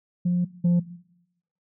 sine tone pair in turn, 177.1 / 174.46 Hz, F3 / F3, +24 / -2 cents, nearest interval unison, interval 26 cents, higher first, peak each -18 / -14 dBFS, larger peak second, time 0.25-0.45 / 0.64-0.8 s, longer first, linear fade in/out 10 ms, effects noise-tail reverb RT60 0.8 s tail -19 dB re dry + tanh soft clip ceiling -16 dBFS

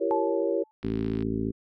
sine chord, E diminished seventh, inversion none, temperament equal with one note detuned, 337.3 / 392 / 466.2 / 554.4 Hz, E4 / G4 / Bb4 / Db5, +40 / 0 / 0 / 0 cents, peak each -29 dBFS, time 0-0.64 s, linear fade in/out 20 ms
sine tone with exponential decay, 868 Hz, A5, 24 cents flat, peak -23 dBFS, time 0.11-0.71 s, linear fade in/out 0 ms, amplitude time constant 130 ms
harmonic tone, 54.8 Hz, A1, 6 cents flat, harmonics 1 / 2 / 3 / 4 / 5 / 6 / 7 / 8, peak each -38 / -34 / -39 / -31 / -31 / -40 / -33 / -42 dBFS, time 0.83-1.52 s, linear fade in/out 20 ms
click train, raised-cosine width 0.3 ms, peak -28 dBFS, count 23, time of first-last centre 0.83-1.225 s, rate 55.7 Hz
effects none

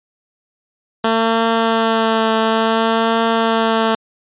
10% pulse tone with vibrato, 224.8 Hz, A3, 37 cents sharp, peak -5 dBFS, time 1.04-3.95 s, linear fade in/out 5 ms, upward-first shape triangle, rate 0.57 Hz, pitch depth 22 cents each way, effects resampled to 8000 Hz

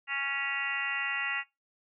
harmonic tone with a mistuned harmonic, 277.2 Hz, C#4, in tune, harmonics 3 / 4 / 5 / 6 / 7 / 8 / 9 / 10, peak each -44 / -43 / -38 / -44 / -34 / -43 / -40 / -35 dBFS, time 0.07-1.44 s, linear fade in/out 50 ms, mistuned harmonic 3, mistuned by -17 cents, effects noise-tail reverb RT60 0.2 s tail -19 dB re dry

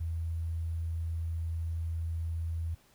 sine tone with sample-and-hold, 82.41 Hz, E2, in tune, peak -31 dBFS, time 0-2.75 s, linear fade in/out 10 ms, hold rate 11025 Hz, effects pink hiss -64 dBFS RMS until 2.94 s

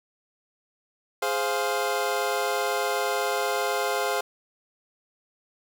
25% pulse chord, F minor, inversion first, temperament equal, 415.3 / 523.3 / 698.5 Hz, Ab4 / C5 / F5, 0 / 0 / 0 cents, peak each -25 dBFS, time 1.22-4.21 s, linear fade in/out 5 ms, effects none

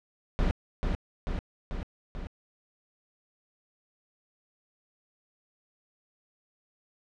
brown noise with echo, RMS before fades -25 dBFS, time 0.39-0.51 s, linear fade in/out 0 ms, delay 440 ms, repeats 4, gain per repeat -3 dB, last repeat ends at 2.27 s, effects low-pass 4000 Hz 12 dB/octave

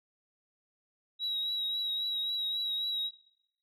sine tone with vibrato, 3854 Hz, B7, 43 cents flat, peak -29 dBFS, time 1.19-3.11 s, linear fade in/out 50 ms, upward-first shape triangle, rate 3.7 Hz, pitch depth 33 cents each way, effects noise-tail reverb RT60 0.8 s tail -22 dB re dry + tanh soft clip ceiling -27 dBFS

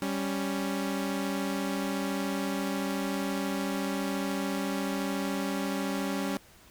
sawtooth tone pair together, 196.17 / 277.2 Hz, G3 / C#4, +2 / 0 cents, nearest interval tritone, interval 598 cents, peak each -28 dBFS, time 0.02-6.37 s, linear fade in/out 0 ms, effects pink hiss -56 dBFS RMS until 6.7 s

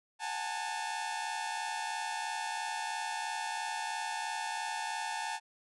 sawtooth tone cluster, 737 / 828 / 891 Hz, F#5 / G#5 / A5, -7 / -5 / +22 cents, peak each -40 / -36 / -33 dBFS, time 0.19-5.4 s, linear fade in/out 50 ms, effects resampled to 24000 Hz

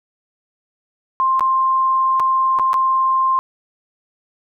sine tone with dropouts, 1053 Hz, C6, 11 cents sharp, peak -13 dBFS, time 1.2-3.39 s, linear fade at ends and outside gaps 0 ms, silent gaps 1.395-1.407 / 2.197-2.201 / 2.588-2.596 / 2.732-2.741 s, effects none

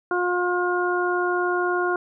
harmonic tone, 356.7 Hz, F4, 37 cents sharp, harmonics 1 / 2 / 3 / 4, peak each -23 / -28 / -28 / -26 dBFS, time 0.11-1.96 s, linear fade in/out 2 ms, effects none

